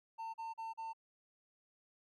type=tone bursts; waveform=triangle; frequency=900 Hz; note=A5; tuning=39 cents sharp; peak=-39 dBFS; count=4; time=0.18-0.934 s; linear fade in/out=20 ms; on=160 ms; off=38 ms; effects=none